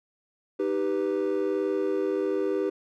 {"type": "chord", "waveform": "triangle", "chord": "Eb augmented", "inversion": "none", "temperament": "equal", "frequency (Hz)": [311.1, 392, 493.9], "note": ["Eb4", "G4", "B4"], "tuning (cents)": [0, 0, 0], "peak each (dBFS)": [-28, -24, -28], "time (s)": [0.59, 2.7], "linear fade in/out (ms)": 10, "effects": ["tanh soft clip ceiling -15 dBFS"]}